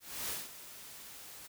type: noise with ADSR envelope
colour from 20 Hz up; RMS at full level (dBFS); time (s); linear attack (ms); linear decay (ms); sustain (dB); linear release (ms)
white; -37; 0-1.48; 290; 190; -13; 20
effects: none